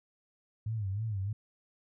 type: tone with vibrato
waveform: sine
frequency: 103.83 Hz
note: G#2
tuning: in tune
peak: -31 dBFS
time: 0.66-1.33 s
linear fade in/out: 5 ms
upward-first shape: sine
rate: 3.2 Hz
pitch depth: 150 cents each way
effects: none